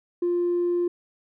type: tone with tanh clipping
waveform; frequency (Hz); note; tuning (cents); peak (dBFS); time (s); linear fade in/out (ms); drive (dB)
triangle; 350; F4; +4; -21; 0.22-0.88; 5; 5
effects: none